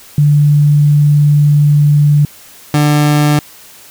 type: tone pair in turn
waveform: sine / 30% pulse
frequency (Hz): 146.83 / 148.36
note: D3 / D3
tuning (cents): 0 / +18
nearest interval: unison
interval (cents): 18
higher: second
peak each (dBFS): -5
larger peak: neither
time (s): 0.18-2.25 / 2.74-3.39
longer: first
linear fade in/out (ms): 2
effects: white hiss -38 dBFS RMS until 3.9 s